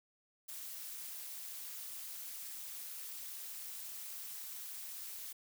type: noise with amplitude modulation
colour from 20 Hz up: blue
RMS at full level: -43 dBFS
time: 0.48-5.33 s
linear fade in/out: 10 ms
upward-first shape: sine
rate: 230 Hz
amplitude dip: 70%
effects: none